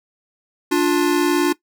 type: tone pair together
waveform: square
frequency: 293.6 / 353 Hz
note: D4 / F4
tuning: 0 / +19 cents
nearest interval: minor third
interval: 319 cents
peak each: -18 dBFS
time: 0.71-1.53 s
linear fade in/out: 10 ms
effects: noise-tail reverb RT60 0.1 s tail -18 dB re dry